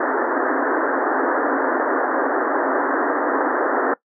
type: band-pass noise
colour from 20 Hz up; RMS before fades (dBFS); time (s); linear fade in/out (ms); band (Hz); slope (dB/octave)
pink; -20; 0-3.94; 5; 260 to 1800; 96
effects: noise-tail reverb RT60 0.1 s tail -20 dB re dry